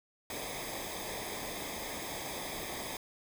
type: noise with comb filter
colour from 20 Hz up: pink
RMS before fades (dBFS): -40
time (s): 0.3-2.97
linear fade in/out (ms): 2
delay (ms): 0.7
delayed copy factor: -0.75
effects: none